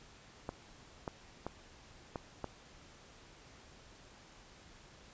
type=clicks; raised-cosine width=1 ms; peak=-24 dBFS; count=5; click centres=0.491 / 1.078 / 1.466 / 2.158 / 2.443 s; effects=pink hiss -58 dBFS RMS until 5.13 s + resampled to 16000 Hz